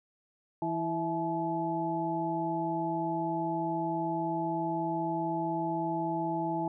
harmonic tone with a mistuned harmonic, 164.81 Hz, E3, in tune, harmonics 1 / 2 / 4 / 5, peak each -37 / -33 / -37 / -33 dBFS, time 0.62-6.68 s, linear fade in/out 2 ms, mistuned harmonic 5, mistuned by +66 cents, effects none

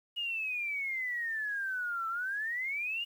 sine exponential two-way sweep, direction down then up, 2891 to 1321 to 2891 Hz, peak -32 dBFS, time 0.16-3.05 s, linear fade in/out 20 ms, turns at 2.08 s, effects 10-bit

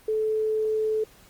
sine tone, 434.6 Hz, A4, 21 cents flat, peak -22 dBFS, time 0.08-1.04 s, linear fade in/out 5 ms, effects pink hiss -54 dBFS RMS until 1.29 s + Opus 24 kbps

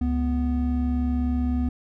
triangle tone pair together, 70.31 / 246.9 Hz, C#2 / B3, +25 / 0 cents, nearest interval octave + minor seventh, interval 2175 cents, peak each -22 dBFS, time 0.01-1.69 s, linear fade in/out 5 ms, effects none

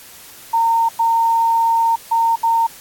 sine tone bursts at uneven times, 916 Hz, A#5, 31 cents flat, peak -12 dBFS, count 4, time 0.53-0.89 / 0.99-1.96 / 2.11-2.36 / 2.43-2.67 s, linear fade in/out 10 ms, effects white hiss -40 dBFS RMS until 2.8 s + AAC 64 kbps

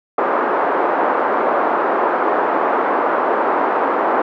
white band-pass noise, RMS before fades -17 dBFS, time 0.18-4.22 s, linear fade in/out 5 ms, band 310 to 1200 Hz, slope 24 dB/octave, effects none

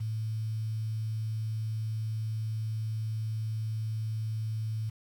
sine tone with quantisation, 110 Hz, A2, in tune, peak -30 dBFS, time 0-4.9 s, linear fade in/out 10 ms, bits 9, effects none

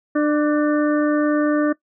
harmonic tone with a mistuned harmonic, 298.5 Hz, D4, 28 cents sharp, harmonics 1 / 2 / 4 / 5 / 6, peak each -16 / -22 / -28 / -30 / -32 dBFS, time 0.15-1.73 s, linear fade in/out 10 ms, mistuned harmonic 4, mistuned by -30 cents, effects noise-tail reverb RT60 0.1 s tail -20 dB re dry

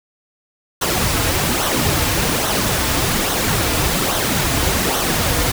pink noise with flanger, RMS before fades -18 dBFS, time 0.81-5.52 s, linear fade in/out 10 ms, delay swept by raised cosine 0.41 to 5.31 ms, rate 1.2 Hz, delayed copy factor -0.55, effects none

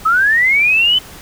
sine linear sweep, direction up, 1256 to 3060 Hz, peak -9 dBFS, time 0.05-0.99 s, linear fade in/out 10 ms, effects pink hiss -36 dBFS RMS until 1.21 s

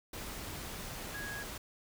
sine tone in noise, 1656 Hz, G#6, 5 cents flat, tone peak -41 dBFS, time 1.14-1.43 s, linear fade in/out 5 ms, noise pink, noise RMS -43 dBFS, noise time 0.13-1.58 s, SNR -1 dB, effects none

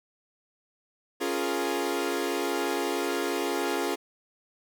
sawtooth chord, Bb minor seventh, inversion first, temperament equal, 277.2 / 349.2 / 415.3 / 466.2 Hz, Db4 / F4 / Ab4 / Bb4, 0 / 0 / 0 / 0 cents, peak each -29 / -27 / -28 / -31 dBFS, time 1.2-3.96 s, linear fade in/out 20 ms, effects none

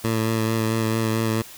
15% pulse tone with vibrato, 111.8 Hz, A2, 28 cents sharp, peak -14 dBFS, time 0.04-1.42 s, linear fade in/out 5 ms, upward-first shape sine, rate 4.5 Hz, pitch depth 22 cents each way, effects white hiss -42 dBFS RMS until 1.57 s

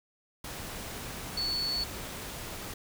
sine tone in noise, 4435 Hz, C#8, in tune, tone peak -29 dBFS, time 1.37-1.84 s, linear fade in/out 5 ms, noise pink, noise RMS -40 dBFS, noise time 0.44-2.74 s, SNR +8 dB, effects none

